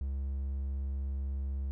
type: tone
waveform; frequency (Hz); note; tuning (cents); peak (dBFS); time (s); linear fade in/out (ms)
triangle; 68.1; C#2; -30; -30; 0.01-1.71; 0
effects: none